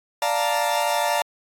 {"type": "chord", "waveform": "40% pulse", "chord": "Bb major seventh", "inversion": "first", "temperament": "equal", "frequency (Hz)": [587.3, 698.5, 880, 932.3], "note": ["D5", "F5", "A5", "Bb5"], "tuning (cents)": [0, 0, 0, 0], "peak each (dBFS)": -25, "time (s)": [0.22, 1.22], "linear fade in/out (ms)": 2, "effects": ["AAC 48 kbps"]}